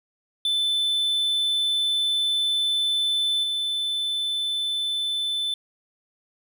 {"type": "tone with level steps", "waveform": "triangle", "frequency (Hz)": 3520, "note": "A7", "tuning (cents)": 0, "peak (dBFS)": [-19, -22], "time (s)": [0.45, 5.54], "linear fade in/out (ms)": 2, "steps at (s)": 3.43, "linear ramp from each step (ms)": 10, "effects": []}